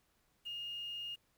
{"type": "tone with quantisation", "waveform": "sine", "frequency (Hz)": 2841, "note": "F7", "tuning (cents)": 29, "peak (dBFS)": -40, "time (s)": [0.45, 1.16], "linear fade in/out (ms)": 20, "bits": 10, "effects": ["pink hiss -75 dBFS RMS until 1.37 s"]}